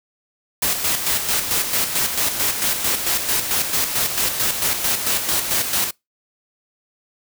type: noise with tremolo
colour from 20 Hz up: white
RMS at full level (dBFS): -19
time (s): 0.62-5.91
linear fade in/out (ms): 5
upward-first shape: square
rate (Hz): 4.5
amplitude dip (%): 50
effects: noise-tail reverb RT60 0.2 s tail -25 dB re dry